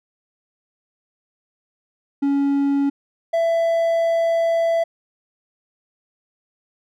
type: tone pair in turn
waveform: triangle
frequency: 280 / 666 Hz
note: C#4 / E5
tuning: +18 / +18 cents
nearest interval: octave + minor third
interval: 1500 cents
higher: second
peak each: -14 dBFS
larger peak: neither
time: 2.22-2.9 / 3.33-4.84 s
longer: second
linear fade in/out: 10 ms
effects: none